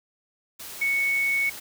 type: tone in noise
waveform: sine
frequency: 2217 Hz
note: C#7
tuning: in tune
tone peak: -21 dBFS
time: 0.81-1.5 s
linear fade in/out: 10 ms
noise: white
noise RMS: -39 dBFS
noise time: 0.59-1.6 s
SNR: +15 dB
effects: none